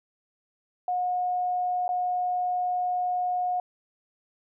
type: tone with dropouts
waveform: sine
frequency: 723 Hz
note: F#5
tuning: 40 cents flat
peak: -24 dBFS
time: 0.88-3.6 s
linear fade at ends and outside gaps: 2 ms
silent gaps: 1.88-1.89 s
effects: none